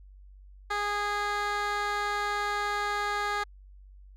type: tone with band-pass filter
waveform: 15% pulse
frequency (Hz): 411.8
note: G#4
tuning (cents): -15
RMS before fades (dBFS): -30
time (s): 0.7-3.44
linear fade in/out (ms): 10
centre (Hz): 1700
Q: 0.68
effects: added 48 Hz sine -48 dBFS peak until 4.16 s